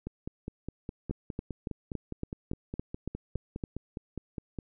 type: two click trains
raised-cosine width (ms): 3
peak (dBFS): -20 / -23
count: 10 / 23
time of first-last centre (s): 1.11-3.638 / 0.07-4.587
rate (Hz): 3.56 / 4.87
effects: none